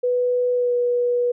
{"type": "tone with pitch glide", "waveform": "sine", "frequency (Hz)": [493.9, 486.5], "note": ["B4", "B4"], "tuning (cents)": [0, -26], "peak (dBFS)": -17, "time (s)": [0.03, 1.32], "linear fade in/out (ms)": 10, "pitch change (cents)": -26, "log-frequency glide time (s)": [0.53, 0.74], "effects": []}